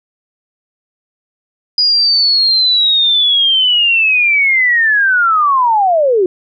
sine linear sweep, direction down, 4929 to 349.2 Hz, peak -8 dBFS, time 1.78-6.26 s, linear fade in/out 2 ms, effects none

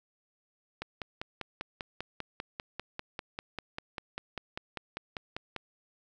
click train, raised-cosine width 0.3 ms, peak -20 dBFS, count 25, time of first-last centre 0.82-5.563 s, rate 5.06 Hz, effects none

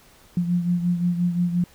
sine beating tone pair, 174.61 / 180.31 Hz, F3 / F#3, 0 / -44 cents, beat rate 5.7 Hz, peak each -20 / -27 dBFS, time 0.37-1.64 s, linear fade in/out 2 ms, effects pink hiss -53 dBFS RMS until 1.74 s

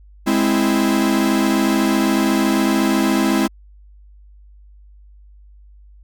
45% pulse chord, Ab augmented, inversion none, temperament equal, 207.7 / 261.6 / 329.6 Hz, Ab3 / C4 / E4, 0 / 0 / 0 cents, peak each -19 dBFS, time 0.26-3.48 s, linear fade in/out 20 ms, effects added 50 Hz sine -42 dBFS peak until 6.03 s

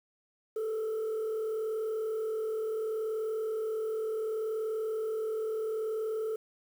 sine tone with frequency modulation, 439.4 Hz, A4, 2 cents flat, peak -28 dBFS, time 0.56-6.36 s, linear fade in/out 5 ms, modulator 40.7 Hz, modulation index 0.36, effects tanh soft clip ceiling -29 dBFS + 9-bit

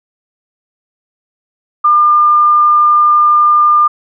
sine tone, 1202 Hz, D6, 40 cents sharp, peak -5 dBFS, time 1.84-3.88 s, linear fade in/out 10 ms, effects none

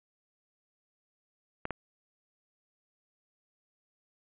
clicks, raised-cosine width 0.5 ms, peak -18 dBFS, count 2, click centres 1.654 / 1.707 s, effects resampled to 8000 Hz + 8-bit

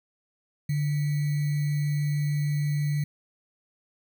sine tone with sample-and-hold, 146.8 Hz, D3, in tune, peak -23 dBFS, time 0.69-3.04 s, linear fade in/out 5 ms, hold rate 2100 Hz, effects none

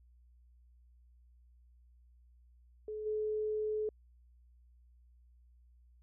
sine tone with level steps, 428.5 Hz, A4, 46 cents flat, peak -38 / -32 dBFS, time 2.88-3.89 s, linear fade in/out 2 ms, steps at 3.05 s, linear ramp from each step 20 ms, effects added 60 Hz sine -60 dBFS peak until 6.02 s

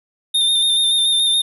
square tone with vibrato, 3633 Hz, A#7, 45 cents flat, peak -14 dBFS, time 0.34-1.42 s, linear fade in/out 10 ms, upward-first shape square, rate 7 Hz, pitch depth 23 cents each way, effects none

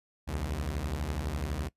sawtooth beating tone pair, 65.41 / 77.41 Hz, C2 / D#2, 0 / -8 cents, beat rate 12 Hz, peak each -31 / -30 dBFS, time 0.27-1.69 s, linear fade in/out 20 ms, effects noise-tail reverb RT60 0.1 s tail -20 dB re dry + resampled to 32000 Hz

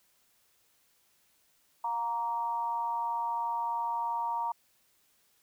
sine tone with amplitude modulation, 934 Hz, A#5, 3 cents sharp, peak -26 dBFS, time 1.84-4.52 s, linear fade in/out 5 ms, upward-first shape sine, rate 223 Hz, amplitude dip 70%, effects white hiss -69 dBFS RMS until 5.42 s

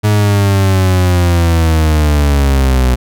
40% pulse linear sweep, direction down, 106.2 to 61.5 Hz, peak -7 dBFS, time 0.03-2.96 s, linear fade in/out 20 ms, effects none

